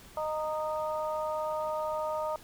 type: harmonic tone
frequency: 309 Hz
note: D#4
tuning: 12 cents flat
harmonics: 2 / 3 / 4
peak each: -32 / -35 / -38 dBFS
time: 0.17-2.36 s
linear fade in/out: 2 ms
effects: pink hiss -53 dBFS RMS until 2.43 s